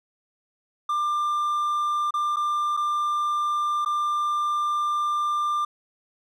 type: tone with dropouts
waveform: triangle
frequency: 1192 Hz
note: D6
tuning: 25 cents sharp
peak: -20 dBFS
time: 0.89-5.65 s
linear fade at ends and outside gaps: 5 ms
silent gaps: 2.108-2.139 / 2.361-2.367 / 2.768-2.772 / 3.849-3.859 s
effects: none